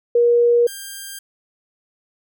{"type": "tone pair in turn", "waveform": ["sine", "5% pulse"], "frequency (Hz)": [476, 1595.1], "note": ["A#4", "G6"], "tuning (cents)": [36, 30], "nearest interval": "octave + major sixth", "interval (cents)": 2094, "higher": "second", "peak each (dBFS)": [-11, -20], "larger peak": "first", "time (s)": [[0.15, 0.67], [0.67, 1.19]], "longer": "neither", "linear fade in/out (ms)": 5, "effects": []}